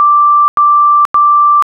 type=tone bursts; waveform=sine; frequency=1174.7 Hz; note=D6; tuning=in tune; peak=-4 dBFS; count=3; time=0-1.624 s; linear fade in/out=0 ms; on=480 ms; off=92 ms; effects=none